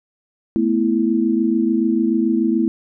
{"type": "chord", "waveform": "sine", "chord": "A suspended second", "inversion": "none", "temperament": "equal", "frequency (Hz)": [220, 246.9, 329.6], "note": ["A3", "B3", "E4"], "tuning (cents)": [0, 0, 0], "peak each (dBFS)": [-19, -20, -18], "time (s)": [0.56, 2.68], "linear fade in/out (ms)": 0, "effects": []}